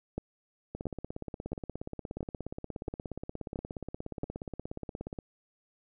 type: two click trains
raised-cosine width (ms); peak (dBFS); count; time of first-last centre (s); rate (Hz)
2; -20 / -24; 7 / 76; 0.18-4.234 / 0.75-5.188; 1.48 / 16.9
effects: none